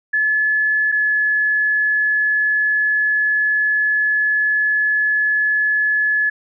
sine tone pair in turn, 1718 / 1710.5 Hz, A6 / A6, -42 / -49 cents, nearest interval unison, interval 7 cents, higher first, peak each -14 dBFS, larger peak neither, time 0.13-0.92 / 0.92-6.3 s, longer second, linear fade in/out 10 ms, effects none

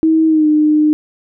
sine tone with pitch glide, 319.6 to 303.9 Hz, D#4 to D#4, +47 to -41 cents, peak -8 dBFS, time 0.03-0.93 s, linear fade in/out 0 ms, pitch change -88 cents, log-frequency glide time 0.27-0.47 s, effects none

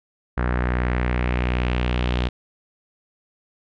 sawtooth tone with low-pass filter sweep, 61.3 Hz, B1, 12 cents flat, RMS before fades -22 dBFS, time 0.37-2.29 s, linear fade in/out 10 ms, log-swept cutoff 1600 to 3400 Hz, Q 2.5, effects none

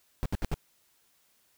brown noise bursts, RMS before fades -28 dBFS, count 4, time 0.23-0.542 s, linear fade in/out 0 ms, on 27 ms, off 68 ms, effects white hiss -68 dBFS RMS until 1.57 s

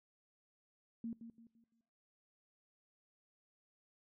sine tone with echo, 230 Hz, A#3, 23 cents flat, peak -39 dBFS, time 1.04-1.13 s, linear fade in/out 2 ms, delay 170 ms, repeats 4, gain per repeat -9 dB, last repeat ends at 1.81 s, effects noise-tail reverb RT60 1.0 s tail -24 dB re dry

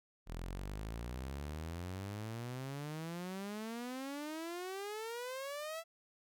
sawtooth exponential sweep, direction up, 39.97 to 670 Hz, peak -37 dBFS, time 0.26-5.84 s, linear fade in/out 50 ms, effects none

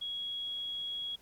sine tone, 3322 Hz, G#7, in tune, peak -35 dBFS, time 0.01-1.16 s, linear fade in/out 10 ms, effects pink hiss -63 dBFS RMS until 1.21 s + AAC 64 kbps

